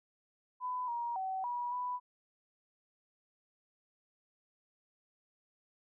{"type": "tone with pitch steps", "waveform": "sine", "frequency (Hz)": [1001, 946, 760, 969, 990], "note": ["B5", "A#5", "F#5", "B5", "B5"], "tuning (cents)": [23, 25, 46, -33, 4], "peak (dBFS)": -34, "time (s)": [0.6, 2], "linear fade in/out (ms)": 50, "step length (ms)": 280, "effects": []}